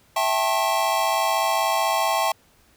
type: chord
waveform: square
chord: A dominant seventh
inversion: second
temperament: equal with one note detuned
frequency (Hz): 659.3 / 784 / 880 / 1080.9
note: E5 / G5 / A5 / C#6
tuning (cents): 0 / 0 / 0 / -44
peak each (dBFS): -26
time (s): 0.16-2.32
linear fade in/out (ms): 5
effects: pink hiss -58 dBFS RMS until 2.76 s